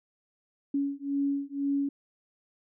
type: beating tone pair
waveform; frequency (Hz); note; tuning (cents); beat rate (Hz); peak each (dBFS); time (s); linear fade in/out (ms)
sine; 279.3 / 281.3; C#4 / C#4; +13 / +26; 2; -30; 0.74-1.89; 5
effects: none